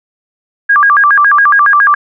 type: tone with vibrato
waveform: sine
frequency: 1383 Hz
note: F6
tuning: 17 cents flat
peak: -4 dBFS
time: 0.69-1.95 s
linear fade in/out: 10 ms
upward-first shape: square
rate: 7.2 Hz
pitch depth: 290 cents each way
effects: none